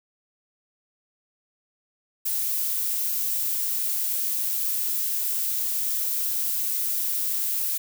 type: noise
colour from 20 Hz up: violet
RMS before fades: -26 dBFS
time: 2.25-7.78 s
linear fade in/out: 10 ms
effects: none